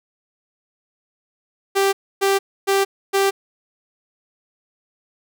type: tone bursts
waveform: sawtooth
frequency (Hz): 392.3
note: G4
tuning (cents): +1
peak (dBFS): -11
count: 4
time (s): 1.75-3.31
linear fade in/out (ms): 20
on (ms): 180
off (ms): 280
effects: none